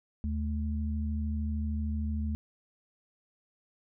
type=tone pair together; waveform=sine; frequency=76.69 / 216.9 Hz; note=D#2 / A3; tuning=-24 / -25 cents; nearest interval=octave + tritone; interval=1799 cents; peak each=-30 / -35 dBFS; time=0.24-2.35 s; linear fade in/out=0 ms; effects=none